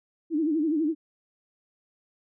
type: tone with vibrato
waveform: sine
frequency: 311.1 Hz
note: D#4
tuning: in tune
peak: -22 dBFS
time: 0.3-0.95 s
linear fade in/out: 50 ms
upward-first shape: sine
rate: 12 Hz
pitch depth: 120 cents each way
effects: none